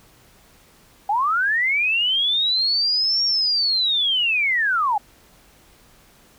sine linear two-way sweep, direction up then down, 784 to 5588 to 784 Hz, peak -17 dBFS, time 1.09-4.98 s, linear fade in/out 5 ms, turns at 3.24 s, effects pink hiss -53 dBFS RMS until 6.38 s

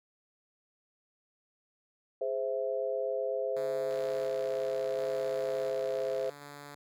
sine chord, Ab augmented, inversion none, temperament equal, 415.3 / 523.3 / 659.3 Hz, Ab4 / C5 / E5, 0 / 0 / 0 cents, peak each -36 / -32 / -36 dBFS, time 2.21-6.3 s, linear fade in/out 5 ms
5% pulse tone with tremolo, 144.2 Hz, D3, 31 cents flat, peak -34 dBFS, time 3.56-6.75 s, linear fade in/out 5 ms, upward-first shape square, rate 0.7 Hz, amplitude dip 25%
click train, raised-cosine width 0.2 ms, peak -32 dBFS, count 149, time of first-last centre 3.91-6.293 s, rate 62.1 Hz
effects none

